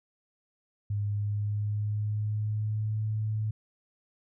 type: tone with pitch glide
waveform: sine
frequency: 102.7 to 108.06 Hz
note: G#2 to A2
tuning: -19 to -31 cents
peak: -27 dBFS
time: 0.9-3.51 s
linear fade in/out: 5 ms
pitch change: +88 cents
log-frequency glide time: 1.05-3.01 s
effects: none